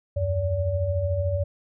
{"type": "tone cluster", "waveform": "sine", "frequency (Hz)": [79, 92.5, 573], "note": ["D#2", "F#2", "D5"], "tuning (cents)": [27, 0, -43], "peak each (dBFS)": [-31, -24, -27], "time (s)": [0.16, 1.44], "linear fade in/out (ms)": 10, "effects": []}